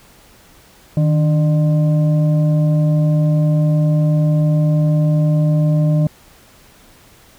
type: tone with frequency modulation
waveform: sine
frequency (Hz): 155.1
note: D#3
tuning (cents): -5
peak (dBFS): -11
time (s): 0.97-6.07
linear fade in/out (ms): 2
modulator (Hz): 447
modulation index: 0.43
effects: pink hiss -47 dBFS RMS until 7.38 s